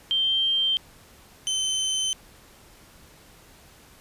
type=tone pair in turn; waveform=sine / 25% pulse; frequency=3151 / 3074 Hz; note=G7 / G7; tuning=+8 / -35 cents; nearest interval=unison; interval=43 cents; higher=first; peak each=-20 dBFS; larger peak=neither; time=0.11-0.77 / 1.47-2.13 s; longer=neither; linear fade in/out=0 ms; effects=pink hiss -52 dBFS RMS until 4 s + resampled to 32000 Hz